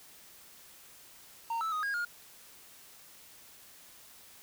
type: tone with pitch steps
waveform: triangle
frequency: 919 / 1314 / 1248 / 1632 / 1423 Hz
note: A#5 / E6 / D#6 / G#6 / F6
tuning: -25 / -6 / +5 / -31 / +32 cents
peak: -29 dBFS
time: 1.5-2.05 s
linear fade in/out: 5 ms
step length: 110 ms
effects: white hiss -55 dBFS RMS until 4.42 s